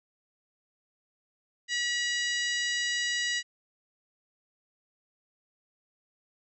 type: harmonic tone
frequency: 966 Hz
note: B5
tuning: 39 cents flat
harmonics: 2 / 3 / 4 / 5 / 6 / 7 / 8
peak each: -30 / -34 / -36 / -38 / -40 / -41 / -42 dBFS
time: 1.68-3.43 s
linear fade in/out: 50 ms
effects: none